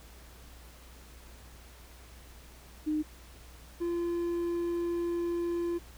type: tone pair in turn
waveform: sine / triangle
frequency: 306 / 343.8 Hz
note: D#4 / F4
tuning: -29 / -27 cents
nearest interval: major second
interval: 202 cents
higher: second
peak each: -27 dBFS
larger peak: neither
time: 2.86-3.03 / 3.8-5.79 s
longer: second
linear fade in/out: 20 ms
effects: added 60 Hz sine -51 dBFS peak until 5.97 s + pink hiss -55 dBFS RMS until 5.97 s